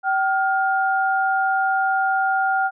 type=tone pair together; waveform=sine; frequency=770 / 1414.6 Hz; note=G5 / F6; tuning=-31 / +22 cents; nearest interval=major seventh; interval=1053 cents; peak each=-19 / -21 dBFS; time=0.03-2.71 s; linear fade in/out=50 ms; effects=none